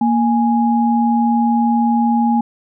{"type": "tone pair together", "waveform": "sine", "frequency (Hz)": [233.4, 830.6], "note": ["A#3", "G#5"], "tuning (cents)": [2, 0], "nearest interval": "octave + minor seventh", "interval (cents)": 2198, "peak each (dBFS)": [-13, -17], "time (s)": [0.01, 2.41], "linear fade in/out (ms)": 5, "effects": []}